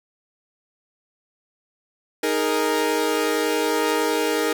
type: chord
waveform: sawtooth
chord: D# suspended fourth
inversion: none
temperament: equal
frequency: 311.1 / 415.3 / 466.2 Hz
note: D#4 / G#4 / A#4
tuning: 0 / 0 / 0 cents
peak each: -21 / -21 / -19 dBFS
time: 2.23-4.53 s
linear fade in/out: 5 ms
effects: none